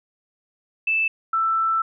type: tone pair in turn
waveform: sine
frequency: 2637 / 1328.1 Hz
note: E7 / E6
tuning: 0 / +13 cents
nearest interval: octave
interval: 1187 cents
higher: first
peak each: -18 dBFS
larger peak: neither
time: 0.87-1.08 / 1.33-1.82 s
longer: second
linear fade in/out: 5 ms
effects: none